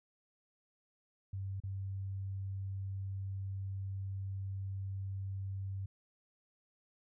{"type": "tone with dropouts", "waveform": "sine", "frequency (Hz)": 97, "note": "G2", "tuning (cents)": -18, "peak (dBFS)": -37, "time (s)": [1.33, 5.86], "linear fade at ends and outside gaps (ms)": 5, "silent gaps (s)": [1.602, 1.636], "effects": []}